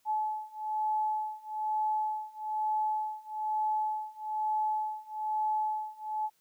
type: beating tone pair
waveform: sine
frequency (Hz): 859 / 860.1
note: A5 / A5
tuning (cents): -42 / -40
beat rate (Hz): 1.1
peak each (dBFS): -33 / -32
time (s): 0.05-6.3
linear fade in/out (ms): 50
effects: white hiss -71 dBFS RMS until 6.4 s